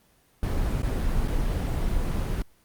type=noise with dropouts; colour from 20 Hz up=brown; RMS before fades=-25 dBFS; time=0.43-2.42 s; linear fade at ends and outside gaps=1 ms; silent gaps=0.821-0.831 / 1.277-1.281 s; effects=pink hiss -62 dBFS RMS until 2.64 s + Opus 24 kbps